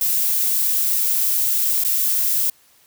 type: noise with dropouts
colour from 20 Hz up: violet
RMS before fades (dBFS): -19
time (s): 0.01-2.5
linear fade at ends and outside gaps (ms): 2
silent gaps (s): 1.838-1.848
effects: white hiss -55 dBFS RMS until 2.86 s